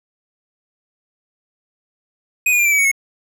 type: tone with pitch steps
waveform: square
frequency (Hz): 2500 / 2444 / 2390 / 2337 / 2285 / 2234 / 2184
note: D#7 / D#7 / D7 / D7 / D7 / C#7 / C#7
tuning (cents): +8 / -32 / +30 / -9 / -48 / +13 / -26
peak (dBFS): -13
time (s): 2.46-2.915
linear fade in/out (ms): 5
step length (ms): 65
effects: none